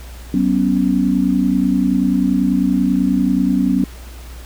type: chord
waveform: sine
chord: F# suspended fourth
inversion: none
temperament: equal with one note detuned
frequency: 189.1 / 246.9 / 277.2 Hz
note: F#3 / B3 / C#4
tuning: +38 / 0 / 0 cents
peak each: -17 dBFS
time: 0.34-3.84 s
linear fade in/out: 2 ms
effects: added 60 Hz sine -32 dBFS peak until 4.45 s + pink hiss -41 dBFS RMS until 4.45 s